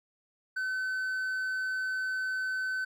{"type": "tone", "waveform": "triangle", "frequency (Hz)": 1521, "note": "F#6", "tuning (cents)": 47, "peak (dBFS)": -28, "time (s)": [0.56, 2.85], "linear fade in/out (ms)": 10, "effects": []}